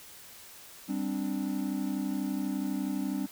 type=chord; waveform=triangle; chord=G suspended fourth; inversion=none; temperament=equal with one note detuned; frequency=197.25 / 261.6 / 293.7 Hz; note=G3 / C4 / D4; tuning=+11 / 0 / 0 cents; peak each=-32 dBFS; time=0.88-3.27 s; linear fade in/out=20 ms; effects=white hiss -50 dBFS RMS until 3.31 s